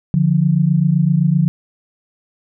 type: tone pair together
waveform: sine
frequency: 146.83 / 174.61 Hz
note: D3 / F3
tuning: 0 / 0 cents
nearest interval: minor third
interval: 300 cents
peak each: -14 dBFS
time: 0.14-1.48 s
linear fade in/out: 0 ms
effects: none